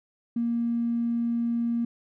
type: tone with tanh clipping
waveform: triangle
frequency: 234.5 Hz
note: A#3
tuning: 11 cents sharp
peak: -23 dBFS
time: 0.36-1.85 s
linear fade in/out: 5 ms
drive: 2 dB
effects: none